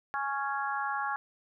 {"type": "harmonic tone", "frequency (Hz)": 277.2, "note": "C#4", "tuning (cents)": 0, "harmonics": [3, 4, 5, 6], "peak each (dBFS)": [-34, -35, -36, -37], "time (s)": [0.14, 1.16], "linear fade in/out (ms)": 0, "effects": []}